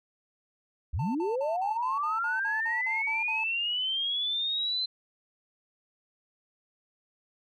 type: linear sweep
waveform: sine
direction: up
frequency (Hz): 54 to 4092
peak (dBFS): -27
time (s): 0.93-4.86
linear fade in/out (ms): 10
type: tone bursts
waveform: triangle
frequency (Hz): 891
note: A5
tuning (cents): +22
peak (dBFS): -32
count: 12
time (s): 0.99-3.438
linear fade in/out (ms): 5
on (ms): 160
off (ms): 48
effects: none